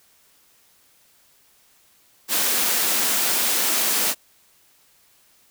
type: high-pass noise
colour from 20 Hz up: white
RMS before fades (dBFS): -21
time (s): 2.28-4.15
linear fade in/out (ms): 50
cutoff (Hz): 180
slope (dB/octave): 48
effects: white hiss -58 dBFS RMS until 5.5 s